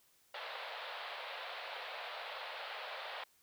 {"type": "band-pass noise", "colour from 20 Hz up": "pink", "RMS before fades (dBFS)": -45, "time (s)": [0.34, 3.24], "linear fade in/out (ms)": 5, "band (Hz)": [520, 4200], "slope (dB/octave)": 48, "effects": ["white hiss -70 dBFS RMS until 3.42 s"]}